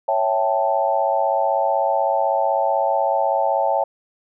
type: chord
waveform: sine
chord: A dominant seventh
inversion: first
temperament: equal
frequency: 554.4 / 659.3 / 784 / 880 Hz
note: C#5 / E5 / G5 / A5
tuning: 0 / 0 / 0 / 0 cents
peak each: -22 dBFS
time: 0.08-3.84 s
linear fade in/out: 5 ms
effects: none